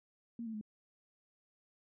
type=tone with pitch steps; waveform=sine; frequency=233.1 / 222.8 / 213 Hz; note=A#3 / A3 / G#3; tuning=0 / +22 / +44 cents; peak=-39 dBFS; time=0.39-0.612 s; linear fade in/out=2 ms; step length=74 ms; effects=none